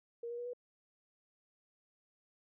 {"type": "tone with pitch steps", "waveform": "sine", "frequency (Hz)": [469.3, 476.1, 483.1, 490.1], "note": ["A#4", "A#4", "B4", "B4"], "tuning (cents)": [12, 37, -38, -13], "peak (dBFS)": -39, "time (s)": [0.23, 0.534], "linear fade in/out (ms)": 5, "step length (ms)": 76, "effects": []}